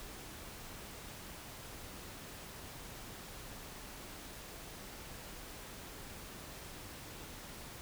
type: silence
effects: pink hiss -49 dBFS RMS until 7.81 s